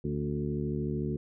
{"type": "harmonic tone with a mistuned harmonic", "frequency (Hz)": 73.42, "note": "D2", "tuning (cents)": 0, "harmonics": [1, 2, 3, 4, 5, 6], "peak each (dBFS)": [-39, -33, -35, -40, -36, -42], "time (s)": [0.04, 1.17], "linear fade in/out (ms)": 5, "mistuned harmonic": 4, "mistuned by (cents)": -42, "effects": []}